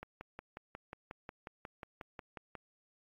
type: click train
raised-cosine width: 0.5 ms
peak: -29 dBFS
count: 15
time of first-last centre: 0.03-2.553 s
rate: 5.55 Hz
effects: AAC 32 kbps